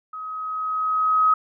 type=tone with level ramp; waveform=sine; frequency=1268 Hz; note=D#6; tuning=32 cents sharp; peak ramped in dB=-31 to -13 dBFS; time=0.13-1.34 s; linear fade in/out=5 ms; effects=none

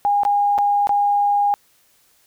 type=tone with dropouts; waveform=sine; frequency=815 Hz; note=G#5; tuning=33 cents flat; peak=-14 dBFS; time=0.05-1.54 s; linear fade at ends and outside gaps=0 ms; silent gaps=0.234-0.251 / 0.58-0.586 / 0.871-0.893 s; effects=white hiss -58 dBFS RMS until 2.26 s

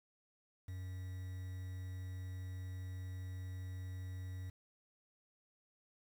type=tone with quantisation; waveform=triangle; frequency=92.5 Hz; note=F#2; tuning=in tune; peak=-40 dBFS; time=0.68-4.5 s; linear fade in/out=5 ms; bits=10; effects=none

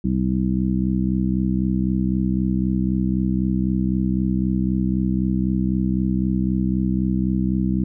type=harmonic tone; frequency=63.9 Hz; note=C2; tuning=40 cents flat; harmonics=1 / 2 / 3 / 4 / 5; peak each=-26 / -27 / -20 / -27 / -27 dBFS; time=0.04-7.84 s; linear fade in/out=5 ms; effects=none

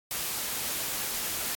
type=noise; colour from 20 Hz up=white; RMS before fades=-32 dBFS; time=0.11-1.55 s; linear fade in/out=0 ms; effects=AAC 64 kbps

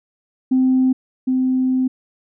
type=tone pair in turn; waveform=sine; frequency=258.9 / 258 Hz; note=C4 / C4; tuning=-18 / -24 cents; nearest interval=unison; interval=6 cents; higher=first; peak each=-11 / -14 dBFS; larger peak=first; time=0.51-0.93 / 1.27-1.88 s; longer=second; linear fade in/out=10 ms; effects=tanh soft clip ceiling -8 dBFS

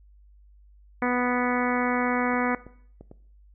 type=harmonic tone; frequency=246.9 Hz; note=B3; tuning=in tune; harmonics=1 / 2 / 3 / 4 / 5 / 6 / 7 / 8 / 9; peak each=-26 / -29 / -31 / -32 / -33 / -34 / -34 / -35 / -36 dBFS; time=1.02-2.55 s; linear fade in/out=2 ms
type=clicks; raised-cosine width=2 ms; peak=-30 dBFS; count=4; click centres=2.337 / 2.666 / 3.01 / 3.114 s
effects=noise-tail reverb RT60 0.6 s tail -18 dB re dry + added 50 Hz sine -51 dBFS peak until 3.54 s

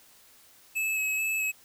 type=tone with vibrato; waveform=square; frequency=2586 Hz; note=E7; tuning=34 cents flat; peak=-27 dBFS; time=0.75-1.52 s; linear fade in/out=20 ms; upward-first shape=square; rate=2.3 Hz; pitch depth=13 cents each way; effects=white hiss -57 dBFS RMS until 1.64 s

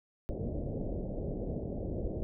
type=low-pass noise; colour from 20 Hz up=pink; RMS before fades=-36 dBFS; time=0.29-2.23 s; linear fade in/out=0 ms; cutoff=620 Hz; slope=48 dB/octave; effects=none

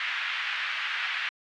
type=band-pass noise; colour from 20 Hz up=pink; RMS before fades=-31 dBFS; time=0-1.29 s; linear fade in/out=2 ms; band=1500 to 3000 Hz; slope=24 dB/octave; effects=AAC 64 kbps

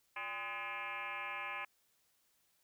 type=tone with frequency modulation; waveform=sine; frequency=1700 Hz; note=G#6; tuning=40 cents sharp; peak=-39 dBFS; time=0.16-1.65 s; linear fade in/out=5 ms; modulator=224 Hz; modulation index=4.1; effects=white hiss -75 dBFS RMS until 2.63 s

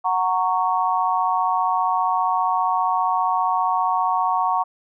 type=chord; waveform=sine; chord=F# major; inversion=none; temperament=just; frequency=740 / 925 / 1110 Hz; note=F#5 / A#5 / C#6; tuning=0 / -14 / +2 cents; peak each=-22 dBFS; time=0.04-4.64 s; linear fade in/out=20 ms; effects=none

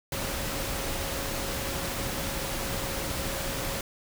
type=tone in noise; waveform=sine; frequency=547 Hz; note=C#5; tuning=23 cents flat; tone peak=-40 dBFS; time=0.12-3.81 s; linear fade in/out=2 ms; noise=pink; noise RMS=-32 dBFS; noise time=0.12-3.81 s; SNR=-11 dB; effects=none

